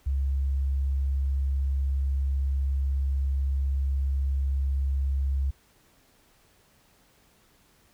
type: tone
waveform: sine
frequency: 68.1 Hz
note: C#2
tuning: 30 cents flat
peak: -23 dBFS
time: 0.06-5.51 s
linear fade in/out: 10 ms
effects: pink hiss -62 dBFS RMS until 7.93 s